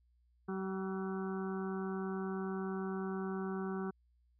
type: harmonic tone with a mistuned harmonic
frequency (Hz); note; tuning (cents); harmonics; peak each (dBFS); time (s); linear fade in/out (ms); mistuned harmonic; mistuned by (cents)
190.8; G3; -47; 1 / 2 / 4 / 5 / 6 / 7 / 8; -38 / -40 / -49 / -53 / -50 / -51 / -52; 0.48-3.91; 10; 8; -34
effects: added 60 Hz sine -68 dBFS peak until 4.39 s